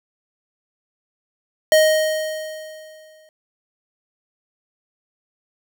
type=tone with exponential decay; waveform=square; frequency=624 Hz; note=D#5; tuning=5 cents sharp; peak=-10 dBFS; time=1.72-3.29 s; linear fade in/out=1 ms; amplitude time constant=340 ms; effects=none